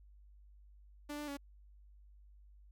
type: tone with pitch steps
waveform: sawtooth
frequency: 293.4 / 295.8 / 282.1 Hz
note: D4 / D4 / C#4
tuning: -2 / +13 / +30 cents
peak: -37 dBFS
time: 1.09-1.372 s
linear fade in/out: 10 ms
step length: 94 ms
effects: added 50 Hz sine -57 dBFS peak until 2.71 s